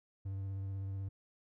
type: tone with vibrato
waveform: triangle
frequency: 97.2 Hz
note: G2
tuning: 14 cents flat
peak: -35 dBFS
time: 0.25-1.09 s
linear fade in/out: 10 ms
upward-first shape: triangle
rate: 16 Hz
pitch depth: 23 cents each way
effects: none